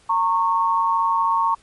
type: tone pair together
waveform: sine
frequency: 915.8 / 1100 Hz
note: A#5 / C#6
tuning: -31 / -14 cents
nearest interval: minor third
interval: 317 cents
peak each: -19 dBFS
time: 0.09-1.55 s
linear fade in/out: 10 ms
effects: pink hiss -55 dBFS RMS until 1.62 s + MP3 48 kbps